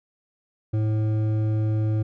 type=tone with hard clipping; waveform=sine; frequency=108.4 Hz; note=A2; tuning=25 cents flat; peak=-22 dBFS; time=0.73-2.03 s; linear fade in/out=10 ms; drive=9 dB; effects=none